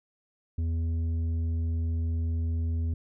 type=tone with tanh clipping; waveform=triangle; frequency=82.41 Hz; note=E2; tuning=in tune; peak=-27 dBFS; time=0.58-2.94 s; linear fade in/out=5 ms; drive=11 dB; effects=none